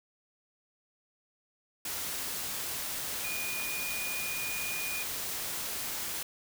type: tone in noise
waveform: sine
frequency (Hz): 2447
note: D#7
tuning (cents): -29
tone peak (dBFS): -36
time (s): 3.24-5.03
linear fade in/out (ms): 5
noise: white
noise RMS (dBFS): -36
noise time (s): 1.85-6.23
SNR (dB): -3
effects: none